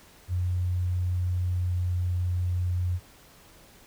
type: tone with pitch glide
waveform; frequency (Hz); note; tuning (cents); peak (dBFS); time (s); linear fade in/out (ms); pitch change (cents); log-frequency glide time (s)
sine; 90 to 89.48; F#2 to F2; -47 to +43; -24; 0.28-3; 50; -10; 1.54-1.66
effects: pink hiss -54 dBFS RMS until 3.86 s